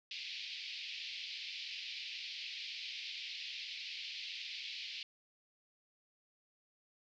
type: band-pass noise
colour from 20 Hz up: pink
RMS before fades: -45 dBFS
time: 0.11-5.03 s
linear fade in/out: 2 ms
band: 2300 to 4900 Hz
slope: 48 dB/octave
effects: none